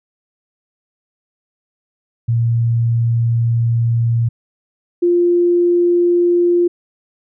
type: tone pair in turn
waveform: sine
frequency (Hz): 116.54 / 349.2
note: A#2 / F4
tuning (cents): 0 / 0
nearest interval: octave + perfect fifth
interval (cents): 1900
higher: second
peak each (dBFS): -12 / -10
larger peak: second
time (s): 2.28-4.29 / 5.02-6.68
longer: first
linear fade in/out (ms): 10
effects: none